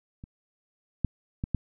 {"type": "clicks", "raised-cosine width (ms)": 5, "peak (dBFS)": [-29, -12, -17, -13], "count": 4, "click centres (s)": [0.239, 1.047, 1.439, 1.547], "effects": []}